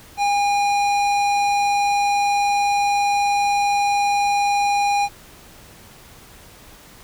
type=tone with hard clipping; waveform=sine; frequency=812 Hz; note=G#5; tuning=39 cents flat; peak=-18 dBFS; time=0.17-5.09 s; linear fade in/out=50 ms; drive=15 dB; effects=pink hiss -45 dBFS RMS until 7.03 s